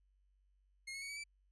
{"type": "tone with pitch steps", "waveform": "sawtooth", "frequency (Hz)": [2147, 2190, 2233, 2277, 2322], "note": ["C7", "C#7", "C#7", "C#7", "D7"], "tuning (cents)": [44, -22, 12, 46, -20], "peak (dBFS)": -40, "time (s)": [0.87, 1.24], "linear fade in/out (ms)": 10, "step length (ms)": 74, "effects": ["added 48 Hz sine -70 dBFS peak until 1.51 s", "resampled to 24000 Hz"]}